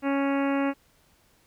harmonic tone, 277.2 Hz, C#4, in tune, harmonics 1 / 2 / 3 / 4 / 5 / 6 / 7 / 8 / 9 / 10, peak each -24 / -30 / -34 / -36 / -38 / -40 / -41 / -42 / -43 / -44 dBFS, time 0.02-0.74 s, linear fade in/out 50 ms, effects pink hiss -63 dBFS RMS until 1.46 s

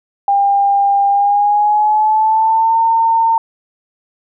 sine tone with pitch glide, 800 to 908.4 Hz, G5 to A#5, +35 to -45 cents, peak -9 dBFS, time 0.28-3.38 s, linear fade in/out 2 ms, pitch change +220 cents, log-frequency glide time 1.09-2.78 s, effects none

